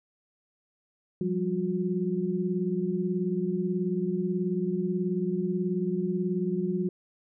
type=tone cluster; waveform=sine; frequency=175.4 / 193.8 / 361.4 Hz; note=F3 / G3 / F#4; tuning=+8 / -20 / -41 cents; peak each=-30 dBFS; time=1.21-6.89 s; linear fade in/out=2 ms; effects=none